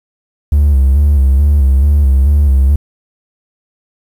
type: tone with vibrato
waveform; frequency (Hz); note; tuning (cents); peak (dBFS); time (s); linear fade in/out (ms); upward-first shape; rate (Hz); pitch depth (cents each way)
triangle; 70; C#2; +18; -3; 0.52-2.76; 5; square; 2.3; 69
effects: tanh soft clip ceiling 0 dBFS + 7-bit